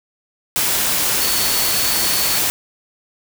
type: tone in noise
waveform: sine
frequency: 4435 Hz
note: C#8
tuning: in tune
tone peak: -24 dBFS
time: 1.21-2.39 s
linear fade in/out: 0 ms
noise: white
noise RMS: -18 dBFS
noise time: 0.56-2.5 s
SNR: -9 dB
effects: none